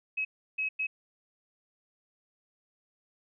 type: tone bursts at uneven times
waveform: sine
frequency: 2560 Hz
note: D#7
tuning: 49 cents sharp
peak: -28 dBFS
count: 3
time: 0.17-0.25 / 0.58-0.69 / 0.79-0.87 s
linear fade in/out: 10 ms
effects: none